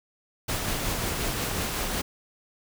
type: noise with tremolo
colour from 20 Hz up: pink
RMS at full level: -28 dBFS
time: 0.48-2.02 s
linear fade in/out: 10 ms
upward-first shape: sine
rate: 5.5 Hz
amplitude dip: 25%
effects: none